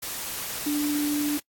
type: tone in noise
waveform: sine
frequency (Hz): 293.7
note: D4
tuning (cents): 0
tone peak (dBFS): -23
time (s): 0.66-1.38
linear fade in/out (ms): 10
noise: white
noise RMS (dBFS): -33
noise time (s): 0.02-1.4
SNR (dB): +7
effects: noise-tail reverb RT60 0.1 s tail -25 dB re dry + AAC 64 kbps